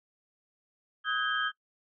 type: tone cluster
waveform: sine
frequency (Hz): 1270 / 1510 / 1635 / 3142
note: D#6 / F#6 / G#6 / G7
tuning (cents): +35 / +35 / -28 / +3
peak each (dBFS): -32 / -35 / -31 / -35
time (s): 1.04-1.52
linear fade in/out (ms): 50
effects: noise-tail reverb RT60 0.1 s tail -21 dB re dry